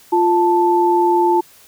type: tone pair together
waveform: sine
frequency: 349.5 / 880 Hz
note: F4 / A5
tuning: +1 / 0 cents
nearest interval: octave + major third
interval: 1599 cents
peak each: -14 dBFS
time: 0.12-1.41 s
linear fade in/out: 10 ms
effects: white hiss -47 dBFS RMS until 1.67 s